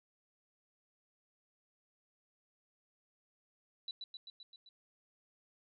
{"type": "tone with echo", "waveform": "sine", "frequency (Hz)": 3951, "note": "B7", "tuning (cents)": 0, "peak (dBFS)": -39, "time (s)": [3.88, 3.91], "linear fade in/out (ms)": 2, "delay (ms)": 130, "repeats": 6, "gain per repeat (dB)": -3, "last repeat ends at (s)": 4.69, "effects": []}